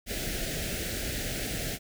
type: band-stop noise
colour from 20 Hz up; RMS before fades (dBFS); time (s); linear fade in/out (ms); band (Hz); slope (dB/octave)
pink; -33; 0.06-1.79; 50; 710 to 1500; 48
effects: none

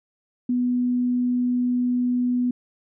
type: tone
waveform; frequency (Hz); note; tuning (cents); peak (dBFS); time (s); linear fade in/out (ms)
sine; 246.9; B3; 0; -19; 0.49-2.51; 5
effects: none

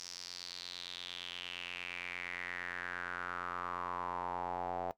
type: tone with band-pass filter sweep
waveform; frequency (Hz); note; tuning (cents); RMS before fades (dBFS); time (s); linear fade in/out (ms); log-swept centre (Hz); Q
square; 44.32; F1; +26; -42; 0-4.91; 0; 5500 to 710; 4.9
effects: noise-tail reverb RT60 0.1 s tail -18 dB re dry

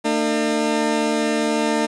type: tone pair together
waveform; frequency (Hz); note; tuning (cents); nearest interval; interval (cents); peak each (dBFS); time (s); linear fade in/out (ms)
20% pulse; 226.3 / 302.1; A3 / D4; +49 / +49; perfect fourth; 500; -16; 0.04-1.87; 20
effects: resampled to 22050 Hz + 8-bit

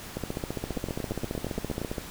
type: two click trains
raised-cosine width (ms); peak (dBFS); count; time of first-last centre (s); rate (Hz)
2; -18 / -17; 10 / 28; 0.77-1.817 / 0.17-1.982; 8.6 / 14.9
effects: pink hiss -42 dBFS RMS until 2.1 s

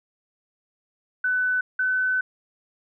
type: tone pair in turn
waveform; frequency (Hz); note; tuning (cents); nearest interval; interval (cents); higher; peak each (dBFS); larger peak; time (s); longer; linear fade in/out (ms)
sine; 1500 / 1511.3; F#6 / F#6; +23 / +36; unison; 13; second; -20 / -20; neither; 1.24-1.61 / 1.79-2.21; second; 5
effects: none

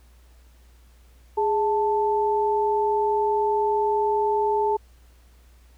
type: tone pair together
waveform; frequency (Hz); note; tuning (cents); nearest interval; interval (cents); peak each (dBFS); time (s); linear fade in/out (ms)
sine; 415.3 / 880; G#4 / A5; 0 / 0; octave + minor second; 1300; -22; 1.37-4.77; 10
effects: added 60 Hz sine -50 dBFS peak until 5.77 s + pink hiss -61 dBFS RMS until 5.77 s

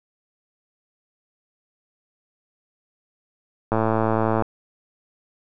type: click train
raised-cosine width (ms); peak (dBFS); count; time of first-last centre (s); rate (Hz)
1; -7; 79; 3.72-4.423; 111
effects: none

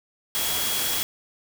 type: tone in noise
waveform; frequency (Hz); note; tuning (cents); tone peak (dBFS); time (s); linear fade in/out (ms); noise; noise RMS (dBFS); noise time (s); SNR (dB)
sine; 3326; G#7; +2; -31; 0.35-1.03; 0; white; -26; 0.35-1.03; -8
effects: none

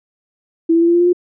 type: tone with pitch steps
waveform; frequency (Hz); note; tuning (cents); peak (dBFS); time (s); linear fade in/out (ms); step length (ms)
sine; 329.6 / 333.8 / 338.1 / 342.4 / 346.8 / 351.2 / 355.7; E4 / E4 / E4 / F4 / F4 / F4 / F4; 0 / +22 / +44 / -34 / -12 / +10 / +32; -9; 0.69-1.131; 10; 63
effects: none

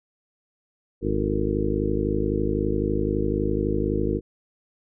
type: harmonic tone with a mistuned harmonic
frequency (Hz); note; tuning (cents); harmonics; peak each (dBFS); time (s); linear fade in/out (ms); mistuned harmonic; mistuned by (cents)
51.91; G#1; 0; 1 / 2 / 3 / 4 / 5 / 6 / 7 / 8 / 9; -29 / -30 / -33 / -30 / -33 / -28 / -28 / -34 / -30; 1.01-4.21; 50; 8; +72
effects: none

